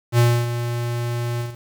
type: tone with ADSR envelope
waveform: square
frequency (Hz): 119.3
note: A#2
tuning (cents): +41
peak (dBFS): -12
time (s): 0.12-1.57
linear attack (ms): 65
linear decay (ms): 280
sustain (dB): -11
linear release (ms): 170
effects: 7-bit